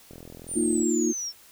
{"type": "click train", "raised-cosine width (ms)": 2, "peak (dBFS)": -30, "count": 31, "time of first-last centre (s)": [0.11, 0.824], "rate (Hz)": 42}
{"type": "linear sweep", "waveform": "sine", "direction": "down", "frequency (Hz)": [9397, 5330], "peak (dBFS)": -29, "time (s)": [0.47, 1.33], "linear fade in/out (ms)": 50}
{"type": "chord", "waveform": "sine", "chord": "Bb suspended fourth", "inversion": "none", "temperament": "equal", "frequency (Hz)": [233.1, 311.1, 349.2], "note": ["Bb3", "Eb4", "F4"], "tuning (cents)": [0, 0, 0], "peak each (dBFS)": -26, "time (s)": [0.55, 1.13], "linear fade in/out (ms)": 20}
{"effects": ["white hiss -53 dBFS RMS until 1.51 s"]}